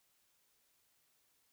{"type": "silence", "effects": ["white hiss -75 dBFS RMS until 1.52 s"]}